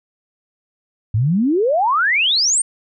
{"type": "exponential sweep", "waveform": "sine", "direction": "up", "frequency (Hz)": [99.5, 9090], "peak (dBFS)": -13, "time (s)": [1.14, 2.62], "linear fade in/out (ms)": 5, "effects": []}